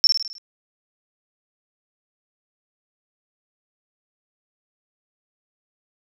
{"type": "tone with echo", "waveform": "sine", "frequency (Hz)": 5400, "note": "E8", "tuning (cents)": 41, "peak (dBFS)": -9, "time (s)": [0.04, 0.07], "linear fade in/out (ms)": 0, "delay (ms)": 52, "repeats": 6, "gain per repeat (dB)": -5, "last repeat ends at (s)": 0.382, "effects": []}